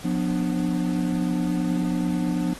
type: chord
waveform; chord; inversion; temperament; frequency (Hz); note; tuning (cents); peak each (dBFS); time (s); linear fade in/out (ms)
triangle; B diminished; second; just; 177.8 / 246.9 / 296.3; F3 / B3 / D4; +31 / 0 / +15; -23 / -25 / -25; 0.04-2.54; 10
effects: pink hiss -42 dBFS RMS until 2.59 s + AAC 32 kbps